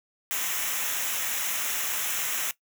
white noise with comb filter, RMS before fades -29 dBFS, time 0.31-2.51 s, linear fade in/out 0 ms, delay 0.22 ms, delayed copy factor -0.7, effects noise-tail reverb RT60 0.1 s tail -18 dB re dry

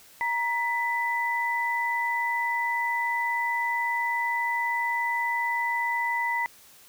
sine tone pair together, 940 / 1991.8 Hz, A#5 / B6, +14 / +14 cents, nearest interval octave + minor second, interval 1300 cents, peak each -27 dBFS, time 0.21-6.46 s, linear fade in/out 0 ms, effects white hiss -53 dBFS RMS until 6.88 s

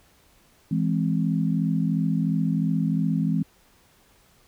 sine chord, E augmented, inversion none, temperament equal, 164.81 / 207.7 / 261.6 Hz, E3 / G#3 / B#3, 0 / 0 / 0 cents, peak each -23 / -26 / -27 dBFS, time 0.71-3.43 s, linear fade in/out 5 ms, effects pink hiss -59 dBFS RMS until 4.47 s

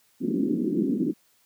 pink band-pass noise, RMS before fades -25 dBFS, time 0.2-1.14 s, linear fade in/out 50 ms, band 190 to 360 Hz, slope 48 dB/octave, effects white hiss -64 dBFS RMS until 1.45 s + high-pass 80 Hz 12 dB/octave

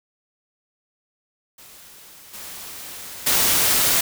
white noise with level steps, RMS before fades -45 / -36 / -18 dBFS, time 1.58-4.01 s, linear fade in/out 5 ms, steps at 2.33 / 3.26 s, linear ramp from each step 10 ms, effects none

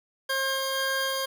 20% pulse tone pair together, 535.3 / 1604 Hz, C5 / G6, +39 / +39 cents, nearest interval octave + perfect fifth, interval 1900 cents, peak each -24 dBFS, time 0.29-1.26 s, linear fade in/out 10 ms, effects none

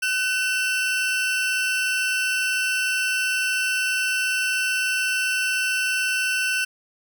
40% pulse tone pair together, 1510.3 / 2691 Hz, F#6 / E7, +35 / +35 cents, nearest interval minor seventh, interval 1000 cents, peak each -23 dBFS, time 0.02-6.65 s, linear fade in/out 10 ms, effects none

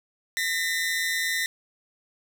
sawtooth tone pair together, 1829 / 1998.3 Hz, A#6 / B6, -33 / +20 cents, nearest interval major second, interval 153 cents, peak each -24 dBFS, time 0.37-1.46 s, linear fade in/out 0 ms, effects none

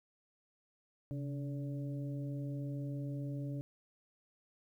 harmonic tone with a mistuned harmonic, 143.4 Hz, D3, 41 cents flat, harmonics 1 / 2 / 3 / 4, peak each -38 / -43 / -56 / -51 dBFS, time 1.11-3.61 s, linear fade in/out 0 ms, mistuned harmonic 1, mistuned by -82 cents, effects 12-bit

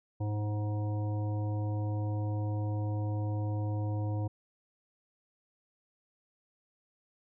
harmonic tone, 104.9 Hz, G#2, 18 cents sharp, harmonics 1 / 3 / 5 / 7 / 9, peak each -30 / -40 / -44 / -47 / -49 dBFS, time 0.2-4.28 s, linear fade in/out 10 ms, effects none

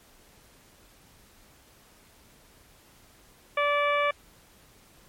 harmonic tone, 580 Hz, D5, 22 cents flat, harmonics 1 / 2 / 3 / 4 / 5 / 6, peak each -26 / -26 / -33 / -29 / -39 / -42 dBFS, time 3.57-4.11 s, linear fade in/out 5 ms, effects pink hiss -57 dBFS RMS until 5.08 s + MP3 64 kbps

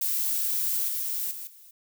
violet noise with level steps, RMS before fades -27 / -30 / -38 / -51 dBFS, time 0.01-1.71 s, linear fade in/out 5 ms, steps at 0.88 / 1.31 / 1.47 s, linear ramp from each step 2 ms, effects none

